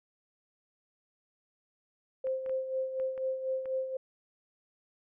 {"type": "tone with tremolo", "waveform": "sine", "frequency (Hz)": 524, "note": "C5", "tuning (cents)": 2, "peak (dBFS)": -28, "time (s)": [2.24, 3.97], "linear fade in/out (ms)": 5, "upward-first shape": "sine", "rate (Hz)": 4.1, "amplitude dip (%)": 60}
{"type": "clicks", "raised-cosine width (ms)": 0.5, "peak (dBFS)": -35, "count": 6, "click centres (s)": [2.27, 2.462, 2.495, 2.999, 3.178, 3.657]}
{"effects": []}